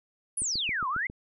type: exponential two-way sweep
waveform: sine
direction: down then up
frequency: 10840 to 987.8 to 2180 Hz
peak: -27 dBFS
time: 0.37-1.07 s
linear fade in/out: 5 ms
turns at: 0.88 s
type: click train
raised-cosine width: 3 ms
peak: -28 dBFS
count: 6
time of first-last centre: 0.42-1.099 s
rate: 7.36 Hz
effects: none